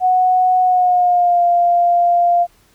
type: tone with pitch glide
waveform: sine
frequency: 737 to 697.2 Hz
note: F#5 to F5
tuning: -7 to -3 cents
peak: -10 dBFS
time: 0-2.47 s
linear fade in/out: 50 ms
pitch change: -96 cents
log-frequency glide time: 0.61-1.43 s
effects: pink hiss -54 dBFS RMS until 2.74 s